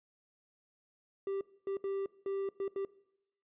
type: tone bursts at uneven times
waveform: triangle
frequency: 392 Hz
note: G4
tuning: in tune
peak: -31 dBFS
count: 6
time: 1.27-1.41 / 1.67-1.77 / 1.84-2.06 / 2.26-2.49 / 2.6-2.68 / 2.76-2.85 s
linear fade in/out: 2 ms
effects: noise-tail reverb RT60 0.8 s tail -20 dB re dry + resampled to 8000 Hz